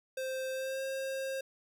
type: tone with pitch glide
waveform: square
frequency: 523.3 to 534.6 Hz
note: C5 to C5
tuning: 0 to +37 cents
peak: -35 dBFS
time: 0.17-1.41 s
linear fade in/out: 5 ms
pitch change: +37 cents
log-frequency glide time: 0.52-0.82 s
effects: none